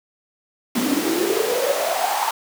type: noise with high-pass filter sweep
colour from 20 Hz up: pink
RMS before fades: -21 dBFS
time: 0.75-2.31 s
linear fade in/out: 5 ms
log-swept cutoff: 240 to 920 Hz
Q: 9.4
effects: none